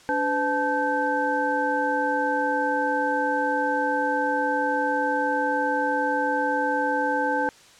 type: tone cluster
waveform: sine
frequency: 288.6 / 506 / 869 / 1551 Hz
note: D4 / B4 / A5 / G6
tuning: -30 / +42 / -22 / -19 cents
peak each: -29 / -27 / -25 / -27 dBFS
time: 0.09-7.49 s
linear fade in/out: 0 ms
effects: white hiss -51 dBFS RMS until 7.79 s + low-pass 7000 Hz 12 dB/octave